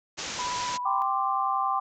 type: low-pass noise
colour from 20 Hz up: white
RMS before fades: -35 dBFS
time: 0.17-0.78 s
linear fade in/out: 20 ms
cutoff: 7200 Hz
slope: 96 dB/octave
type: tone with vibrato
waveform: sine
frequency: 987.8 Hz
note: B5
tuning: in tune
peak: -29 dBFS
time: 0.39-1.02 s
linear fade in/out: 0 ms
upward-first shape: sine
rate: 16 Hz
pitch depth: 16 cents each way
type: chord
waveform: sine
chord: G suspended fourth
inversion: none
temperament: just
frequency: 784 / 1045.3 / 1176 Hz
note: G5 / C6 / D6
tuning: 0 / -2 / +2 cents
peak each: -28 dBFS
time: 0.85-1.8 s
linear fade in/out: 10 ms
effects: none